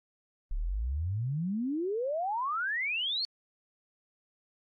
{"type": "exponential sweep", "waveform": "sine", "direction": "up", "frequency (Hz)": [32.7, 4500], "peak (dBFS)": -29, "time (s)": [0.51, 3.25], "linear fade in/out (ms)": 0, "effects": ["AAC 32 kbps"]}